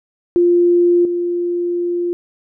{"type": "tone with level steps", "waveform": "sine", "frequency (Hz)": 349.2, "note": "F4", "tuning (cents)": 0, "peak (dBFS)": [-9, -16], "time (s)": [0.36, 2.13], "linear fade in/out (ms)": 0, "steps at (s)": 1.05, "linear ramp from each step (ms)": 2, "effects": []}